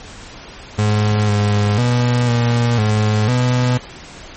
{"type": "tone with pitch steps", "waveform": "35% pulse", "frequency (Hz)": [105.4, 103.4, 122, 118.9, 106.6, 124.5], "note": ["G#2", "G#2", "B2", "A#2", "G#2", "B2"], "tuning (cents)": [26, -7, -21, 35, 46, 14], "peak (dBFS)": -11, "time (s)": [0.78, 3.78], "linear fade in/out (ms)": 10, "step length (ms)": 500, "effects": ["pink hiss -36 dBFS RMS until 4.36 s", "MP3 32 kbps"]}